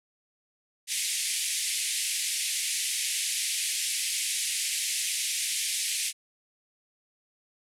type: band-pass noise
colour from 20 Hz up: white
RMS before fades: -30 dBFS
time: 0.87-6.13 s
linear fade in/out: 50 ms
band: 2000 to 11000 Hz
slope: 48 dB/octave
effects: none